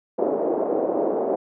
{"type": "band-pass noise", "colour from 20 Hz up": "pink", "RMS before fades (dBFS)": -23, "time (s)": [0.18, 1.36], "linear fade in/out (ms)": 10, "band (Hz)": [330, 640], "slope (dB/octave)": 24, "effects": []}